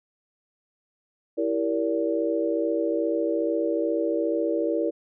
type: chord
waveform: sine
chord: E half-diminished seventh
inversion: none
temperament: equal with one note detuned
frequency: 329.6 / 392 / 466.2 / 574.6 Hz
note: E4 / G4 / Bb4 / D5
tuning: 0 / 0 / 0 / -38 cents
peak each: -26 / -32 / -27 / -28 dBFS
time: 1.37-4.91 s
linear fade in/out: 20 ms
effects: none